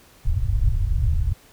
pink low-pass noise, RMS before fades -20 dBFS, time 0.25-1.34 s, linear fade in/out 20 ms, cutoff 120 Hz, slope 48 dB/octave, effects pink hiss -52 dBFS RMS until 1.52 s

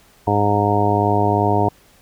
harmonic tone, 102.7 Hz, G#2, 19 cents flat, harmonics 1 / 2 / 3 / 4 / 5 / 6 / 7 / 8 / 9, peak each -20 / -25 / -23 / -22 / -28 / -26 / -20 / -29 / -21 dBFS, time 0.27-1.69 s, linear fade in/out 5 ms, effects pink hiss -52 dBFS RMS until 2.01 s

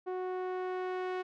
sawtooth tone with low-pass filter sweep, 368.3 Hz, F#4, 8 cents flat, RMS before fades -36 dBFS, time 0.06-1.23 s, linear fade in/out 20 ms, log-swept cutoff 940 to 2300 Hz, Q 0.74, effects none

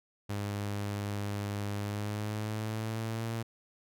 sawtooth tone with pitch glide, 102.1 to 113.94 Hz, G#2 to A#2, -29 to -39 cents, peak -29 dBFS, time 0.29-3.43 s, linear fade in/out 10 ms, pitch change +190 cents, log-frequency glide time 1.77-3.29 s, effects none

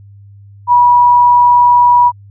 sine tone, 971 Hz, B5, 30 cents flat, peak -4 dBFS, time 0.67-2.12 s, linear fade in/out 50 ms, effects added 100 Hz sine -35 dBFS peak until 2.3 s

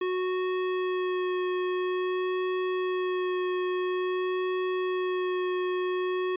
square tone with vibrato, 366.7 Hz, F#4, 15 cents flat, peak -27 dBFS, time 0.01-6.36 s, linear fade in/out 5 ms, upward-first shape sine, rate 0.49 Hz, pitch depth 10 cents each way, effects resampled to 8000 Hz

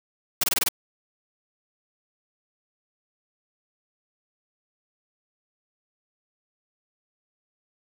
white noise bursts, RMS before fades -22 dBFS, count 6, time 0.41-0.687 s, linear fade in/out 5 ms, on 27 ms, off 23 ms, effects none

